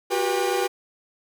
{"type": "tone cluster", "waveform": "45% pulse", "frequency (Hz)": [362.3, 390.9, 486.1, 802], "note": ["F#4", "G4", "B4", "G5"], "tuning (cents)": [-36, -5, -28, 39], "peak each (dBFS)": -27, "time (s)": [0.1, 0.68], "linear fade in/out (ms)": 20, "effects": []}